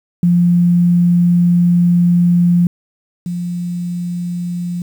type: tone pair in turn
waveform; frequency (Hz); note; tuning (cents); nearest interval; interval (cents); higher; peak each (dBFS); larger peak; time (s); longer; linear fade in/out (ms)
sine; 174.61 / 175.38; F3 / F3; 0 / +8; unison; 8; second; -8 / -18; first; 0.23-2.67 / 3.26-4.82; first; 2
effects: 7-bit

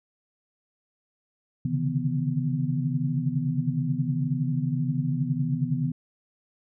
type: tone cluster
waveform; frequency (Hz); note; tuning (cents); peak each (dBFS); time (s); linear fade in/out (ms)
sine; 131.8 / 141.1 / 150.9 / 163.2 / 247.6; C3 / C#3 / D3 / E3 / B3; +13 / +31 / +47 / -17 / +5; -30; 1.65-5.92; 5
effects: none

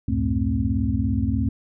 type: tone cluster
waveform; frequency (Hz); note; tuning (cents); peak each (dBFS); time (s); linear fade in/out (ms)
sine; 70.6 / 91.3 / 108.6 / 219.5 / 263; C#2 / F#2 / A2 / A3 / C4; +32 / -23 / -22 / -4 / +9; -26; 0.08-1.49; 5
effects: none

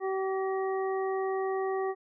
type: harmonic tone with a mistuned harmonic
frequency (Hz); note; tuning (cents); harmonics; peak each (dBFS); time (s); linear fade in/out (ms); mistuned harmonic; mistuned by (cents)
383.1; G4; -40; 1 / 2 / 3 / 5; -29 / -35 / -39 / -43; 0-1.95; 50; 5; -21
effects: none

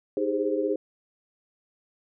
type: chord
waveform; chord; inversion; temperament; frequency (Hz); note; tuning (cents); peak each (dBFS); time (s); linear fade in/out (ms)
sine; Ab major seventh; second; equal with one note detuned; 311.1 / 398.8 / 415.3 / 523.3; Eb4 / G4 / Ab4 / C5; 0 / +30 / 0 / 0; -29; 0.17-0.76; 2
effects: none

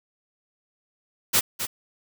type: noise with echo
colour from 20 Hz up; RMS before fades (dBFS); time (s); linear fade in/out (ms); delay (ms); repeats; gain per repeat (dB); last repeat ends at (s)
white; -19; 1.33-1.41; 20; 260; 1; -9; 1.67
effects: none

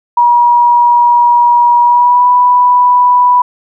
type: tone with pitch glide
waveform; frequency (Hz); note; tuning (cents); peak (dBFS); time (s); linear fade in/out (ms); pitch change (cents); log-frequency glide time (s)
sine; 959 to 986; A#5 to B5; +49 to -3; -4; 0.17-3.42; 5; +48; 1.82-2.27
effects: none

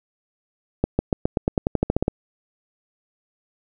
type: accelerating click train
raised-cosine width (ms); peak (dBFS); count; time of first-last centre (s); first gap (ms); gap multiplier
2; -5; 14; 0.84-2.081; 150; 0.92
effects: none

